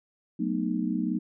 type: chord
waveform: sine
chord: B dominant seventh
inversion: second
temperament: just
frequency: 185.21 / 222.2 / 246.9 / 308.7 Hz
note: F#3 / A3 / B3 / D#4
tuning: +2 / +17 / 0 / -14 cents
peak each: -31 dBFS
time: 0.39-1.19 s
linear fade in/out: 10 ms
effects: none